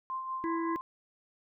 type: tone with tremolo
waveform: sine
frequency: 1046.5 Hz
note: C6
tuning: in tune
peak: -32 dBFS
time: 0.1-0.81 s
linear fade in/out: 0 ms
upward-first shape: sine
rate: 5.3 Hz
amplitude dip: 45%
type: harmonic tone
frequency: 331.5 Hz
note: E4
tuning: 10 cents sharp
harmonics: 1 / 3 / 5 / 6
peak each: -31 / -43 / -47 / -46 dBFS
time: 0.44-0.76 s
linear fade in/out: 0 ms
effects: none